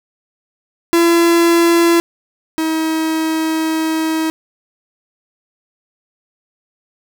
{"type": "tone pair in turn", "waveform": "45% pulse", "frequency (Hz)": [338.6, 319.1], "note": ["E4", "D#4"], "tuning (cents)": [46, 44], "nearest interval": "minor second", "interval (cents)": 102, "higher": "first", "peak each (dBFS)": [-9, -15], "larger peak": "first", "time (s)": [[0.93, 2], [2.58, 4.3]], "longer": "second", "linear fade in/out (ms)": 0, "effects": []}